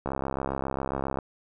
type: click train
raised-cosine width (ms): 1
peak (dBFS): -15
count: 77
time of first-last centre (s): 0.06-1.188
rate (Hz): 67.4
effects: none